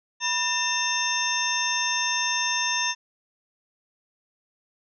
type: harmonic tone with a mistuned harmonic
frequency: 900 Hz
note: A5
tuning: 39 cents sharp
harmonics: 1 / 2 / 3 / 4 / 6 / 7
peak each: -30 / -30 / -30 / -30 / -30 / -30 dBFS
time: 0.2-2.95 s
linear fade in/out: 50 ms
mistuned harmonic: 1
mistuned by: +150 cents
effects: none